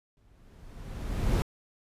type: noise with exponential growth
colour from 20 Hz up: brown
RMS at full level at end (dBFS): -23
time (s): 0.17-1.42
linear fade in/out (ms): 0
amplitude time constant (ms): 270
effects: resampled to 32000 Hz